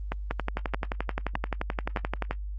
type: two click trains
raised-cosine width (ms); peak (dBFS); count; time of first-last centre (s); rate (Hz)
0.5; -14 / -13; 4 / 24; 0.12-1.972 / 0.31-2.31; 1.62 / 11.5
effects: added 50 Hz sine -32 dBFS peak until 2.58 s + Opus 24 kbps